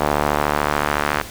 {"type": "tone with band-pass filter sweep", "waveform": "sawtooth", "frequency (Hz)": 73.8, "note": "D2", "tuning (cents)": 9, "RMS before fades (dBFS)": -20, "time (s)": [0, 1.22], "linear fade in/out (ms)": 10, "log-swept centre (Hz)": [820, 1500], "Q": 1.2, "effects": ["pink hiss -35 dBFS RMS until 1.3 s"]}